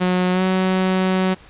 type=tone with pitch glide; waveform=sawtooth; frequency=182 to 187.01 Hz; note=F#3 to F#3; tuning=-28 to +19 cents; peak=-12 dBFS; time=0-1.35 s; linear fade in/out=20 ms; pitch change=+47 cents; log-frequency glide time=0.32-0.42 s; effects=pink hiss -46 dBFS RMS until 1.49 s + resampled to 8000 Hz